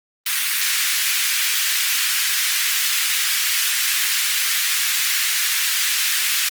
pink high-pass noise, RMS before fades -20 dBFS, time 0.26-6.49 s, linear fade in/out 5 ms, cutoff 1700 Hz, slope 24 dB/octave, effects Opus 32 kbps

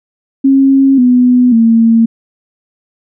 sine tone with pitch steps, 270.9 / 248.4 / 227.8 Hz, C#4 / B3 / A#3, -40 / +10 / -40 cents, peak -4 dBFS, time 0.44-2.06 s, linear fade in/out 10 ms, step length 540 ms, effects none

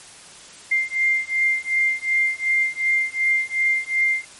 sine beating tone pair, 2100 / 2102.7 Hz, C7 / C7, +6 / +8 cents, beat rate 2.7 Hz, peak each -21 dBFS, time 0.71-4.25 s, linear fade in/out 10 ms, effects white hiss -43 dBFS RMS until 4.39 s + MP3 48 kbps

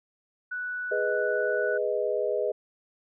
sine tone, 1480 Hz, F#6, in tune, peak -30 dBFS, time 0.51-1.78 s, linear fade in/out 10 ms
sine chord, G# minor, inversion none, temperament equal, 415.3 / 493.9 / 622.3 Hz, G#4 / B4 / D#5, 0 / 0 / 0 cents, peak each -29 dBFS, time 0.91-2.52 s, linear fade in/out 10 ms
effects none

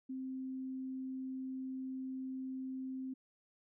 sine tone, 261.6 Hz, C4, in tune, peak -39 dBFS, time 0.09-3.14 s, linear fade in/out 10 ms, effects none

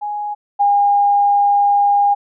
sine tone pair in turn, 830.6 / 811.2 Hz, G#5 / G#5, 0 / -41 cents, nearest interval unison, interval 41 cents, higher first, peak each -20 / -10 dBFS, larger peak second, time 0.01-0.35 / 0.59-2.15 s, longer second, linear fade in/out 20 ms, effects none

